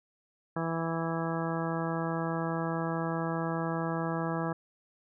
harmonic tone, 164.81 Hz, E3, in tune, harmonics 1 / 2 / 3 / 4 / 5 / 6 / 7 / 8 / 10, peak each -33 / -36 / -38 / -39 / -40 / -41 / -41 / -42 / -43 dBFS, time 0.56-4.53 s, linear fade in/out 5 ms, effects none

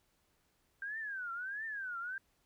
sine tone with vibrato, 1568 Hz, G6, in tune, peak -38 dBFS, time 0.82-2.18 s, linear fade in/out 2 ms, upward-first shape triangle, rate 1.5 Hz, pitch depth 260 cents each way, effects pink hiss -75 dBFS RMS until 2.45 s

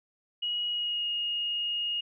sine tone with pitch glide, 2901 to 2861 Hz, F#7 to F7, -35 to +41 cents, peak -28 dBFS, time 0.42-2.01 s, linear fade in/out 10 ms, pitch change -24 cents, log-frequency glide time 0.7-1.08 s, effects none

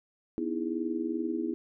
sine chord, E major seventh, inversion second, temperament just, 247.2 / 309 / 329.6 / 412 Hz, B3 / D#4 / E4 / G#4, +2 / -12 / 0 / -14 cents, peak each -35 / -36 / -32 / -38 dBFS, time 0.38-1.54 s, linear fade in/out 0 ms, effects none

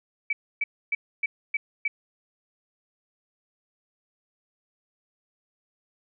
sine tone bursts, 2296 Hz, D7, 40 cents flat, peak -22 dBFS, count 6, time 0.3-1.88 s, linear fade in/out 5 ms, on 30 ms, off 280 ms, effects none

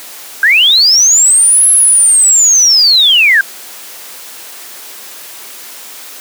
sine linear two-way sweep, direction up then down, 1534 to 11060 to 1534 Hz, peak -4 dBFS, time 0.43-3.41 s, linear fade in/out 2 ms, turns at 1.7 s, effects white hiss -30 dBFS RMS until 6.2 s + high-pass 300 Hz 12 dB/octave

